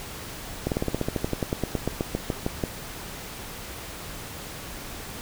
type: slowing click train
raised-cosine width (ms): 2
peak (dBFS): -11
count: 21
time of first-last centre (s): 0.67-2.638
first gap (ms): 48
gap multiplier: 1.07
effects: pink hiss -38 dBFS RMS until 5.21 s